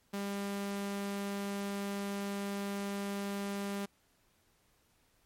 sawtooth tone, 200 Hz, G3, 35 cents sharp, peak -31 dBFS, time 0.13-3.86 s, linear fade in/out 10 ms, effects pink hiss -71 dBFS RMS until 5.25 s + MP3 64 kbps

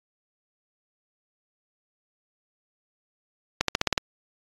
accelerating click train, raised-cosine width 0.2 ms, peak -4 dBFS, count 7, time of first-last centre 3.61-3.978 s, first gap 73 ms, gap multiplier 0.93, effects AAC 32 kbps

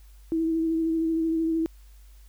sine tone with vibrato, 325.2 Hz, E4, 23 cents flat, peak -22 dBFS, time 0.32-1.66 s, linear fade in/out 0 ms, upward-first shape sine, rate 13 Hz, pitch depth 21 cents each way, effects added 50 Hz sine -47 dBFS peak until 2.28 s + white hiss -62 dBFS RMS until 2.28 s

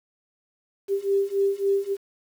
sine beating tone pair, 393.5 / 397.1 Hz, G4 / G4, +7 / +22 cents, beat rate 3.6 Hz, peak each -24 / -23 dBFS, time 0.88-1.97 s, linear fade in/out 50 ms, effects 8-bit

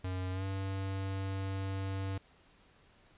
square tone with pitch glide, 92.5 to 96.65 Hz, F#2 to G2, 0 to -24 cents, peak -35 dBFS, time 0.04-2.18 s, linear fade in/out 5 ms, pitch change +76 cents, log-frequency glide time 0.32-0.44 s, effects pink hiss -64 dBFS RMS until 3.17 s + resampled to 8000 Hz

